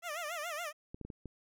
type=tone with vibrato; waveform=15% pulse; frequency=645 Hz; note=E5; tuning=38 cents flat; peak=-31 dBFS; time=0.02-0.73 s; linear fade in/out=50 ms; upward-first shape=sine; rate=7.1 Hz; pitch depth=160 cents each way
type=clicks; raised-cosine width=3 ms; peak=-31 dBFS; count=5; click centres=0.945 / 1.013 / 1.05 / 1.102 / 1.257 s
effects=none